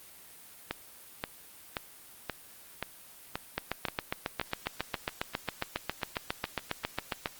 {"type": "two click trains", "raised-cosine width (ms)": 0.3, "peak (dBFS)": [-15, -13], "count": [8, 28], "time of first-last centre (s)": [[0.71, 4.414], [3.58, 7.258]], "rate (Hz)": [1.89, 7.34], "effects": ["white hiss -52 dBFS RMS until 7.39 s", "Opus 32 kbps"]}